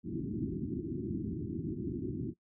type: low-pass noise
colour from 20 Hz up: white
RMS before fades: -36 dBFS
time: 0.03-2.34 s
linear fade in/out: 50 ms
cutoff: 370 Hz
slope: 96 dB/octave
effects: noise-tail reverb RT60 0.1 s tail -20 dB re dry + high-pass 80 Hz 12 dB/octave